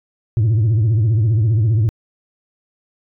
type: tone with vibrato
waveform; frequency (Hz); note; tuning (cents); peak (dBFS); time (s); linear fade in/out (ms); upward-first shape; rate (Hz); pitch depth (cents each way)
sine; 110; A2; 0; -9; 0.37-1.89; 0; triangle; 15; 180
effects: tanh soft clip ceiling -11 dBFS